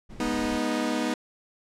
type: noise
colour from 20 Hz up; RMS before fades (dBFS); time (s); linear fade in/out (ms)
brown; -41; 0.09-0.59; 20
type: chord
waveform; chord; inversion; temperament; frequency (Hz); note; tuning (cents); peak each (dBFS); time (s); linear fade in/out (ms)
sawtooth; G# minor; none; equal with one note detuned; 207.7 / 244.4 / 311.1; G#3 / B3 / D#4; 0 / -18 / 0; -30 / -24 / -25; 0.2-1.14; 2
effects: low-pass 9000 Hz 12 dB/octave